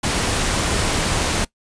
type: noise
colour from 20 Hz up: pink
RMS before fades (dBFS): -20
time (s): 0.03-1.45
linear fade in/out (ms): 10
effects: noise-tail reverb RT60 0.1 s tail -21 dB re dry + resampled to 22050 Hz